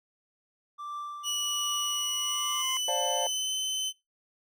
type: tone with tremolo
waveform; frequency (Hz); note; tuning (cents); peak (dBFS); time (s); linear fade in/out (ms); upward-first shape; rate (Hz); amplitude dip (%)
triangle; 1174.7; D6; 0; -32; 0.78-2.63; 20; triangle; 1.3; 75
type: tone with exponential growth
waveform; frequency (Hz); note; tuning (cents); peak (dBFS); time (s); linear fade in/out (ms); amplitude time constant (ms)
25% pulse; 1046.5; C6; 0; -28; 1.2-2.77; 1; 340
type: tone with pitch glide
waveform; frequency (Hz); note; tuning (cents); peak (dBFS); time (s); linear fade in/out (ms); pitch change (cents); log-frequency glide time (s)
25% pulse; 2937 to 3051; F#7 to G7; -13 to -48; -25; 1.23-3.93; 50; +65; 2.21-3.55
type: chord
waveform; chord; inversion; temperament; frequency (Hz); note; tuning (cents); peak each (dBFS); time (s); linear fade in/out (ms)
triangle; D minor seventh; third; just; 528.6 / 587.3 / 704.8 / 881; C5 / D5 / F5 / A5; +18 / 0 / +16 / +2; -32; 2.88-3.27; 2
effects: noise-tail reverb RT60 0.2 s tail -20 dB re dry